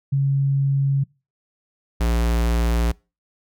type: tone pair in turn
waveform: sine / square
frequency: 138 / 58.02 Hz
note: C#3 / A#1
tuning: -7 / -7 cents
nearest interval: octave + minor third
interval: 1500 cents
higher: first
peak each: -16 / -18 dBFS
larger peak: first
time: 0.12-1.04 / 2-2.92 s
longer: neither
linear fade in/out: 10 ms
effects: noise-tail reverb RT60 0.3 s tail -25 dB re dry